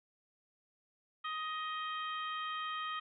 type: harmonic tone with a mistuned harmonic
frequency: 626 Hz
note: D#5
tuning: 10 cents sharp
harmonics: 2 / 3 / 4 / 5 / 6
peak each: -38 / -45 / -50 / -45 / -54 dBFS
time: 1.24-3 s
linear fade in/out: 10 ms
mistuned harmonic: 5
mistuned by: +17 cents
effects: none